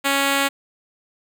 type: tone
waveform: 5% pulse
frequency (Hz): 277.2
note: C#4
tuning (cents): 0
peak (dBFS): -6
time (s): 0.04-0.49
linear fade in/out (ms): 20
effects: none